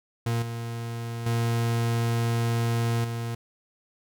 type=tone with level steps; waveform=40% pulse; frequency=116.54 Hz; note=A#2; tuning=in tune; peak=-23 / -30 / -22 / -28 dBFS; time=0.26-3.35 s; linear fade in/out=5 ms; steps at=0.42 / 1.26 / 3.04 s; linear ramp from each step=5 ms; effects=none